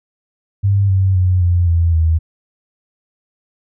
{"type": "tone with pitch steps", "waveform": "sine", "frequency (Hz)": [99.4, 95.35, 91.47, 87.74, 84.17, 80.74], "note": ["G2", "G2", "F#2", "F2", "E2", "E2"], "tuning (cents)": [25, -47, -19, 9, 37, -35], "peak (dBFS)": -10, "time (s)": [0.63, 2.19], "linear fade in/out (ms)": 20, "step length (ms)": 260, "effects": []}